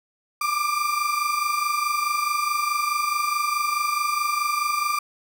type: tone pair together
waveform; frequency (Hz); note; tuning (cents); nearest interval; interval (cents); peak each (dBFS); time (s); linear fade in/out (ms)
35% pulse; 1174.7 / 1199.4; D6 / D6; 0 / +36; unison; 36; -23; 0.41-4.99; 5
effects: none